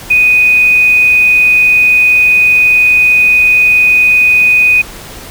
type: tone with quantisation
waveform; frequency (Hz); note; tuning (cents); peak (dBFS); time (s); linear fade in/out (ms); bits
sine; 2489; D#7; 0; -4; 0.1-4.82; 10; 5
effects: pink hiss -29 dBFS RMS until 5.3 s